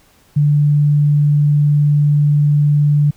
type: tone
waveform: sine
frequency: 146.83 Hz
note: D3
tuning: in tune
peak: -9 dBFS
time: 0.36-3.11 s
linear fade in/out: 10 ms
effects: pink hiss -52 dBFS RMS until 3.16 s